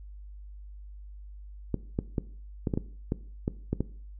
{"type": "clicks", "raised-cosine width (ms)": 3, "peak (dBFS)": -14, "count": 10, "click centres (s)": [1.743, 1.989, 2.182, 2.672, 2.738, 2.775, 3.121, 3.479, 3.73, 3.806], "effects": ["noise-tail reverb RT60 0.5 s tail -18 dB re dry", "added 50 Hz sine -42 dBFS peak until 4.19 s"]}